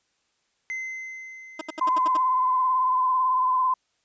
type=tone with exponential decay; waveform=triangle; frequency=2061 Hz; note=C7; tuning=27 cents flat; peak=-26 dBFS; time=0.7-3 s; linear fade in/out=0 ms; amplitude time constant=500 ms
type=tone bursts; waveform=15% pulse; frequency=315.9 Hz; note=D#4; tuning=26 cents sharp; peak=-23 dBFS; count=7; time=1.59-2.171 s; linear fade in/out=5 ms; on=23 ms; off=70 ms
type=tone with vibrato; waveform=sine; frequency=1023 Hz; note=C6; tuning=39 cents flat; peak=-19 dBFS; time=1.81-3.74 s; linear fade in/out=5 ms; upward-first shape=triangle; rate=18 Hz; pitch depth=45 cents each way
effects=white hiss -71 dBFS RMS until 4.04 s + resampled to 16000 Hz